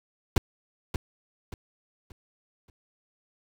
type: noise with echo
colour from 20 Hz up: brown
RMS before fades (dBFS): -19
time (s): 0.36-0.38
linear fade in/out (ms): 2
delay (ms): 580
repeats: 4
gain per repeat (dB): -9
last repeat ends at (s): 2.7
effects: none